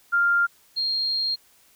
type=tone pair in turn; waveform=sine; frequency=1396.9 / 4224 Hz; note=F6 / C8; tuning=0 / +16 cents; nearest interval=octave + perfect fifth; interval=1916 cents; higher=second; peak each=-17 / -22 dBFS; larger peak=first; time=0.12-0.47 / 0.76-1.36 s; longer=second; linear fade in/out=20 ms; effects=white hiss -58 dBFS RMS until 1.75 s